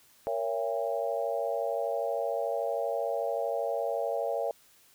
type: chord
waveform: sine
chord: A# diminished seventh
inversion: none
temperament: just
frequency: 466.2 / 559.4 / 671.3 / 805.5 Hz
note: A#4 / C#5 / E5 / G5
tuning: 0 / +16 / +31 / +47 cents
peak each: -34 / -32 / -33 / -37 dBFS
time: 0.27-4.51 s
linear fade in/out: 0 ms
effects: white hiss -61 dBFS RMS until 4.94 s